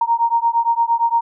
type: beating tone pair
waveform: sine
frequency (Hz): 926 / 934.7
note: A#5 / A#5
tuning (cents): -12 / +4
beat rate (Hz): 8.7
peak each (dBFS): -17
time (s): 0.01-1.21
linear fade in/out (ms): 5
effects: none